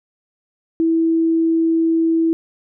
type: tone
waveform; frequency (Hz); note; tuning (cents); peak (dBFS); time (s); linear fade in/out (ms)
sine; 327.5; E4; -11; -13; 0.8-2.33; 0
effects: none